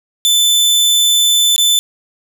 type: tone with dropouts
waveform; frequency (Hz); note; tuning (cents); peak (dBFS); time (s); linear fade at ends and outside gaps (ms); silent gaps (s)
sawtooth; 3520; A7; 0; -6; 0.25-1.79; 0; 1.562-1.58
effects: none